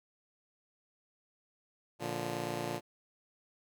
10% pulse chord, Bb major, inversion none, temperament just, 116.54 / 145.68 / 174.81 Hz, Bb2 / D3 / F3, 0 / -14 / +2 cents, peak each -32 / -32 / -33 dBFS, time 1.99-2.81 s, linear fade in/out 50 ms, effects none

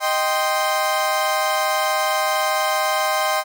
30% pulse chord, C minor, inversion first, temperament equal, 622.3 / 784 / 1046.5 Hz, Eb5 / G5 / C6, 0 / 0 / 0 cents, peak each -20 dBFS, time 0-3.44 s, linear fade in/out 50 ms, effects none

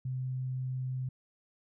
sine tone, 129 Hz, C3, 24 cents flat, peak -32 dBFS, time 0.05-1.09 s, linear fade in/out 5 ms, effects none

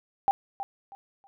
sine tone with echo, 791 Hz, G5, 15 cents sharp, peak -18 dBFS, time 0.28-0.31 s, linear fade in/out 0 ms, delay 320 ms, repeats 3, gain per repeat -12 dB, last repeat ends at 1.27 s, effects none

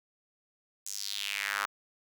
sawtooth tone with high-pass filter sweep, 100.6 Hz, G2, 45 cents sharp, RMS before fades -35 dBFS, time 0.86-1.66 s, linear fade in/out 5 ms, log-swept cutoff 7000 to 1200 Hz, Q 3.1, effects none

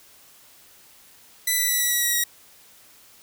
5% pulse tone with pitch steps, 1992 / 1977.1 / 1962.3 / 1947.6 / 1933.1 / 1918.6 / 1904.2 Hz, B6 / B6 / B6 / B6 / B6 / A#6 / A#6, +14 / +1 / -12 / -25 / -38 / +49 / +36 cents, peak -10 dBFS, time 1.47-2.24 s, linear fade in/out 5 ms, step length 110 ms, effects white hiss -52 dBFS RMS until 3.22 s

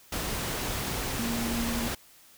sine tone in noise, 233.1 Hz, A#3, in tune, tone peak -30 dBFS, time 1.19-1.88 s, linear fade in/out 5 ms, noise pink, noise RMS -32 dBFS, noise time 0.12-1.95 s, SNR -1 dB, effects white hiss -56 dBFS RMS until 2.37 s

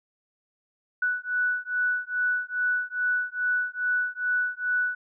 sine beating tone pair, 1480 / 1482.4 Hz, F#6 / F#6, 0 / +3 cents, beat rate 2.4 Hz, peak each -27 dBFS, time 1.02-4.95 s, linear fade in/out 5 ms, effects none

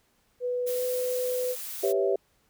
sine tone with pitch glide, 493.9 to 501.1 Hz, B4 to B4, 0 to +25 cents, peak -26 dBFS, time 0.4-1.56 s, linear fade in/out 50 ms, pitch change +25 cents, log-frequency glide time 0.66-0.84 s
blue noise, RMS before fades -37 dBFS, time 0.66-1.93 s, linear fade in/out 20 ms
sine chord, C# half-diminished seventh, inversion second, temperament equal, 392 / 493.9 / 554.4 / 659.3 Hz, G4 / B4 / C#5 / E5, 0 / 0 / 0 / 0 cents, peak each -25 / -30 / -29 / -30 dBFS, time 1.83-2.16 s, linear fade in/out 5 ms
effects pink hiss -68 dBFS RMS until 2.49 s

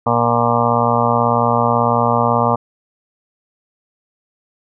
harmonic tone, 118.2 Hz, A#2, 24 cents sharp, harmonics 1 / 2 / 4 / 5 / 6 / 7 / 8 / 9 / 10, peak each -21 / -21 / -21 / -21 / -21 / -21 / -21 / -21 / -21 dBFS, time 0.06-2.56 s, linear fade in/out 10 ms, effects none

